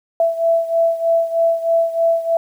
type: beating tone pair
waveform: sine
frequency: 664 / 667.2 Hz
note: E5 / E5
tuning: +12 / +21 cents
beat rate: 3.2 Hz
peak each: -15 / -19 dBFS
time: 0.2-2.37 s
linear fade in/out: 2 ms
effects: 8-bit